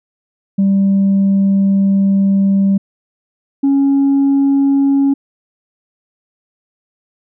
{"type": "tone pair in turn", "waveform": "sine", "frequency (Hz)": [196, 276.6], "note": ["G3", "C#4"], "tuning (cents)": [0, -4], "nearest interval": "tritone", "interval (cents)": 596, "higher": "second", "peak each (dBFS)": -7, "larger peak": "neither", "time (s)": [[0.58, 2.78], [3.63, 5.14]], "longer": "first", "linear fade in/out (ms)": 10, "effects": ["tanh soft clip ceiling -7 dBFS"]}